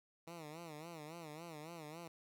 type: tone with vibrato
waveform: 10% pulse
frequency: 160 Hz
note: D#3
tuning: 49 cents sharp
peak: -40 dBFS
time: 0.27-2.08 s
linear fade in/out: 5 ms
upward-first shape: sine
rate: 3.6 Hz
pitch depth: 130 cents each way
effects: none